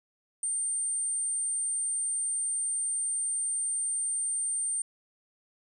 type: tone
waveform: sine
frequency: 8870 Hz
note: C#9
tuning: in tune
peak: -25 dBFS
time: 0.43-4.82 s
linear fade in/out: 2 ms
effects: tanh soft clip ceiling -27 dBFS + 11-bit